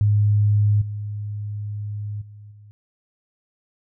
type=tone with level steps; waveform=sine; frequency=104 Hz; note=G#2; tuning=3 cents sharp; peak=-14 / -26 / -39 / -43 dBFS; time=0.01-2.71 s; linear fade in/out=0 ms; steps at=0.81 / 2.21 / 2.51 s; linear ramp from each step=10 ms; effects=none